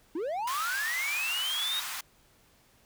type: linear sweep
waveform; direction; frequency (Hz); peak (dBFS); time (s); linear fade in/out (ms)
triangle; up; 291.7 to 3800; -28; 0.15-1.8; 5
type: high-pass noise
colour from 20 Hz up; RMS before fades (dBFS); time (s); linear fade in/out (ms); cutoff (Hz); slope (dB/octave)
pink; -37; 0.47-2.01; 5; 1000; 24
effects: pink hiss -63 dBFS RMS until 2.85 s